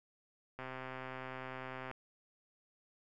click train, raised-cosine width 0.5 ms, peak -29 dBFS, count 173, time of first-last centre 0.59-1.913 s, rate 130 Hz, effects none

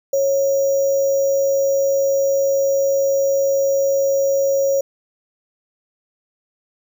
sine tone with sample-and-hold, 549 Hz, C#5, 17 cents flat, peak -14 dBFS, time 0.13-4.81 s, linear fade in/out 5 ms, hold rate 6300 Hz, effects none

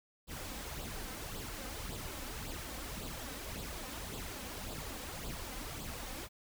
pink noise with flanger, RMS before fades -43 dBFS, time 0.27-6.29 s, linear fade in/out 50 ms, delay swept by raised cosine 0.24 to 3.94 ms, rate 1.8 Hz, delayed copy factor +0.6, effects none

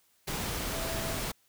sine tone in noise, 659.3 Hz, E5, in tune, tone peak -39 dBFS, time 0.74-1.17 s, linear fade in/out 10 ms, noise pink, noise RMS -34 dBFS, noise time 0.27-1.32 s, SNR -8 dB, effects white hiss -68 dBFS RMS until 1.48 s

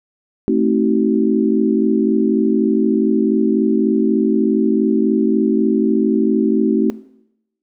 sine chord, A diminished seventh, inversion none, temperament just, 220 / 264 / 316.8 / 380.2 Hz, A3 / C4 / Eb4 / Gb4, 0 / +16 / +31 / +47 cents, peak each -18 dBFS, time 0.48-6.9 s, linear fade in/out 0 ms, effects noise-tail reverb RT60 0.8 s tail -18 dB re dry

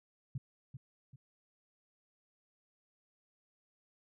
sine tone with echo, 132.2 Hz, C3, 18 cents sharp, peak -35 dBFS, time 0.35-0.38 s, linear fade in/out 5 ms, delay 390 ms, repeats 2, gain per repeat -8 dB, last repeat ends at 1.16 s, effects none

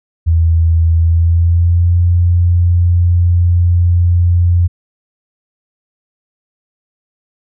sine tone with pitch glide, 82.41 to 87.31 Hz, E2 to F2, 0 to 0 cents, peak -7 dBFS, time 0.26-4.68 s, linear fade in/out 20 ms, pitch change +100 cents, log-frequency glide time 0.95-1.98 s, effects none

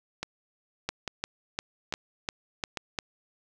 two click trains, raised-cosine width 0.2 ms, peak -15 / -12 dBFS, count 4 / 7, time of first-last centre 0.23-2.772 / 0.89-2.988 s, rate 1.18 / 2.86 Hz, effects none

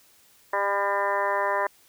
harmonic tone, 200 Hz, G3, 35 cents sharp, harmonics 2 / 3 / 4 / 5 / 6 / 7 / 8 / 9 / 10, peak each -33 / -28 / -33 / -26 / -35 / -38 / -36 / -31 / -40 dBFS, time 0.53-1.67 s, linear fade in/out 5 ms, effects white hiss -58 dBFS RMS until 1.88 s

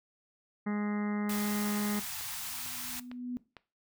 harmonic tone, 207.7 Hz, G#3, in tune, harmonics 1 / 2 / 3 / 4 / 5 / 6 / 7 / 8 / 9 / 10, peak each -30 / -42 / -49 / -45 / -50 / -46 / -53 / -52 / -49 / -50 dBFS, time 0.66-2 s, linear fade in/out 10 ms
white band-stop noise, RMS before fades -39 dBFS, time 1.29-3 s, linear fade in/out 5 ms, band 170 to 680 Hz, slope 96 dB/octave
click train, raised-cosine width 0.3 ms, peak -30 dBFS, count 4, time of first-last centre 2.21-3.567 s, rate 2.21 Hz
sine tone with exponential growth, 246.9 Hz, B3, in tune, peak -32 dBFS, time 2.22-3.37 s, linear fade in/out 0 ms, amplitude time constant 250 ms
effects noise-tail reverb RT60 0.3 s tail -18 dB re dry

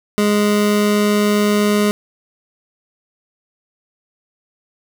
25% pulse tone, 207.7 Hz, G#3, in tune, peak -9 dBFS, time 0.18-1.91 s, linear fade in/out 0 ms, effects none

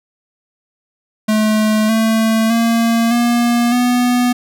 square tone with pitch steps, 215.5 / 222.7 / 230.2 / 237.9 / 245.8 Hz, A3 / A3 / A#3 / A#3 / B3, -36 / +21 / -22 / +35 / -8 cents, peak -12 dBFS, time 1.28-4.33 s, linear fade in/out 10 ms, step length 610 ms, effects none

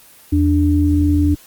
sine tone pair together, 82.41 / 293.7 Hz, E2 / D4, 0 / 0 cents, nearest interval octave + minor seventh, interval 2200 cents, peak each -14 dBFS, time 0.32-1.35 s, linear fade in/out 10 ms, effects white hiss -45 dBFS RMS until 1.46 s + Opus 24 kbps

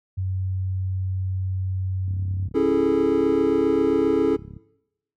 sine tone, 94 Hz, F#2, 28 cents sharp, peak -22 dBFS, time 0.17-2.48 s, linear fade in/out 10 ms
click train, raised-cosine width 5 ms, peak -26 dBFS, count 87, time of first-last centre 2.08-4.566 s, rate 34.6 Hz
triangle chord, A major seventh, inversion first, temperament just, 275 / 330 / 412.5 / 440 Hz, C#4 / E4 / G#4 / A4, -14 / +2 / -12 / 0 cents, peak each -21 dBFS, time 2.54-4.37 s, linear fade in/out 20 ms
effects noise-tail reverb RT60 0.9 s tail -23 dB re dry + high-pass 60 Hz 12 dB/octave

